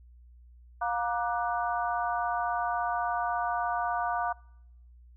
harmonic tone with a mistuned harmonic, 236.4 Hz, A#3, 24 cents sharp, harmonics 3 / 4 / 5 / 6, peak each -30 / -32 / -34 / -36 dBFS, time 0.81-4.33 s, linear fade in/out 10 ms, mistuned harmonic 6, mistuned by +80 cents, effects noise-tail reverb RT60 0.8 s tail -26 dB re dry + added 60 Hz sine -51 dBFS peak until 5.16 s

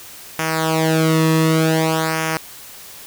sawtooth tone with flanger, 160 Hz, D#3, 49 cents sharp, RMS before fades -17 dBFS, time 0.39-2.37 s, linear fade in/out 0 ms, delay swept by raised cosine 0.24 to 1.34 ms, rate 0.54 Hz, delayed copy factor -0.8, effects white hiss -38 dBFS RMS until 3.06 s

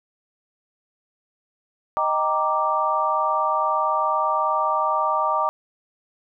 sine chord, Eb major seventh, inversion none, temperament equal, 622.3 / 784 / 932.3 / 1174.7 Hz, Eb5 / G5 / Bb5 / D6, 0 / 0 / 0 / 0 cents, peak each -26 / -27 / -24 / -22 dBFS, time 1.97-5.49 s, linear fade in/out 0 ms, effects none

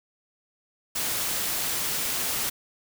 white noise, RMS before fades -28 dBFS, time 0.95-2.5 s, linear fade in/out 10 ms, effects none

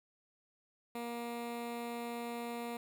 15% pulse tone with notch filter, 236.4 Hz, A#3, 24 cents sharp, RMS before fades -41 dBFS, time 0.95-2.77 s, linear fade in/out 2 ms, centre 5800 Hz, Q 1.7, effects none

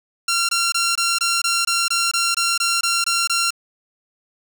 10% pulse tone bursts, 1373 Hz, F6, 30 cents flat, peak -9 dBFS, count 14, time 0.28-3.506 s, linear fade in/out 5 ms, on 210 ms, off 22 ms, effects none

